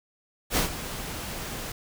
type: noise with ADSR envelope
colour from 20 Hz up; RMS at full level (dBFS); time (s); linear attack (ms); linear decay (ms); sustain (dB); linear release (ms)
pink; -22; 0.5-1.72; 70; 120; -13; 4
effects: none